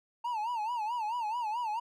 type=tone with vibrato; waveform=triangle; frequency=908 Hz; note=A#5; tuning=46 cents flat; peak=-29 dBFS; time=0.24-1.8 s; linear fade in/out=10 ms; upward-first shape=sine; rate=4.6 Hz; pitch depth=140 cents each way; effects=none